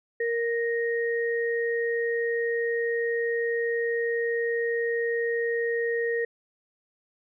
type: tone pair together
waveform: sine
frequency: 466.2 / 1864.7 Hz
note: A#4 / A#6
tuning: 0 / 0 cents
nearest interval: 2 octaves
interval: 2400 cents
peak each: -25 / -30 dBFS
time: 0.2-6.25 s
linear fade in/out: 5 ms
effects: none